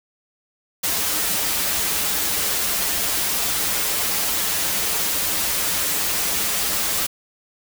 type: noise with comb filter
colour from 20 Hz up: white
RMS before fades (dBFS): -22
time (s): 0.83-7.07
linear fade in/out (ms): 10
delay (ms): 8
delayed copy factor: -0.75
effects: none